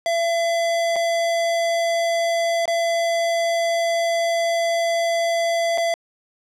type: tone with dropouts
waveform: square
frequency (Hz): 674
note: E5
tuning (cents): +38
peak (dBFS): -19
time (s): 0.06-5.94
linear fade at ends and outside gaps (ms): 1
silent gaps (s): 0.959-0.963 / 2.656-2.678 / 5.776-5.781
effects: low-pass 8000 Hz 12 dB/octave